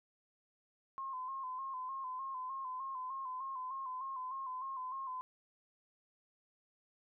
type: tone with vibrato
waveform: sine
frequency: 1046.5 Hz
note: C6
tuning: in tune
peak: -39 dBFS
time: 0.98-5.21 s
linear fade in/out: 0 ms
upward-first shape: square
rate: 3.3 Hz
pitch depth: 46 cents each way
effects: none